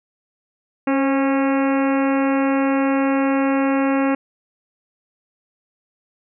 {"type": "harmonic tone with a mistuned harmonic", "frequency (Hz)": 273.5, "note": "C#4", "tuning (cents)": -23, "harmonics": [1, 2, 3, 4, 5, 6, 7, 8, 9, 10], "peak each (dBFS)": [-17, -23, -27, -29, -31, -33, -34, -35, -36, -37], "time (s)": [0.87, 4.15], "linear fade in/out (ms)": 5, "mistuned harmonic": 2, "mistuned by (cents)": -35, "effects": []}